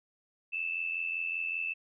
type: tone with amplitude modulation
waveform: sine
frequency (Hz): 2637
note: E7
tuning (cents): 0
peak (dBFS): -28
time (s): 0.52-1.74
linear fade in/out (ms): 20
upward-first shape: sine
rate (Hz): 85.2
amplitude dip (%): 70
effects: none